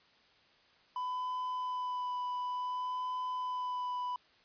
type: tone with vibrato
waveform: triangle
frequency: 999 Hz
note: B5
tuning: 20 cents sharp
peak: -32 dBFS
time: 0.96-4.16 s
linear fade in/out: 2 ms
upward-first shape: sine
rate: 0.56 Hz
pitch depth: 13 cents each way
effects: white hiss -65 dBFS RMS until 4.44 s + resampled to 11025 Hz